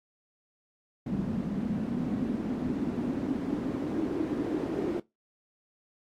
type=noise with band-pass filter sweep; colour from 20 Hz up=pink; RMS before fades=-31 dBFS; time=1.06-5 s; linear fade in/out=5 ms; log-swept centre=200 to 340 Hz; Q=4; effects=noise-tail reverb RT60 0.2 s tail -20 dB re dry + AAC 64 kbps